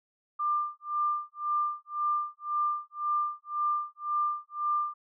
sine tone with tremolo, 1193 Hz, D6, 27 cents sharp, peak -24 dBFS, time 0.39-4.94 s, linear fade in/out 10 ms, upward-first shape sine, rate 1.9 Hz, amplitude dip 100%, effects none

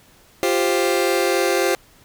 sawtooth chord, F suspended second, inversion none, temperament just, 349.2 / 392.9 / 523.8 Hz, F4 / G4 / C5, 0 / +4 / +2 cents, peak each -17 dBFS, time 0.43-1.75 s, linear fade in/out 0 ms, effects pink hiss -52 dBFS RMS until 2.04 s

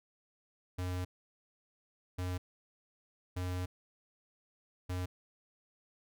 square tone bursts at uneven times, 90.6 Hz, F#2, 36 cents flat, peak -35 dBFS, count 4, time 0.78-1.05 / 2.18-2.38 / 3.36-3.66 / 4.89-5.06 s, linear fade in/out 10 ms, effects none

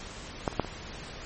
clicks, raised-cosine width 1 ms, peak -11 / -27 / -9 / -26 dBFS, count 4, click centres 0.478 / 0.528 / 0.597 / 0.647 s, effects pink hiss -42 dBFS RMS until 1.25 s + MP3 32 kbps

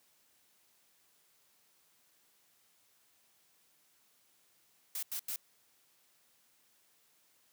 blue noise bursts, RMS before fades -38 dBFS, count 3, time 4.95-5.36 s, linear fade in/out 2 ms, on 78 ms, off 88 ms, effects white hiss -70 dBFS RMS until 7.52 s + high-pass 100 Hz 12 dB/octave

